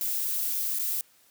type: noise with dropouts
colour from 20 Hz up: violet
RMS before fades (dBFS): -29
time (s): 0.01-1.01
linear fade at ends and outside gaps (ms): 1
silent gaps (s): 0.789-0.794
effects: white hiss -61 dBFS RMS until 1.3 s + high-pass 80 Hz 12 dB/octave